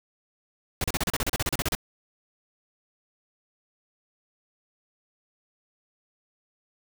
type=noise bursts; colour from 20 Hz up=pink; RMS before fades=-26 dBFS; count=15; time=0.81-1.751 s; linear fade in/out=2 ms; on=31 ms; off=34 ms; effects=none